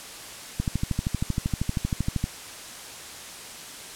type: click train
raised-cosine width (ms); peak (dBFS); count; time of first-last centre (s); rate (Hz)
5; -12; 22; 0.6-2.241; 12.8
effects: white hiss -40 dBFS RMS until 3.95 s + low-pass 10000 Hz 12 dB/octave